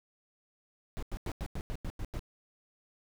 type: noise bursts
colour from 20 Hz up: brown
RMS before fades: -36 dBFS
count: 9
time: 0.97-2.193 s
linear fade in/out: 0 ms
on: 55 ms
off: 91 ms
effects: none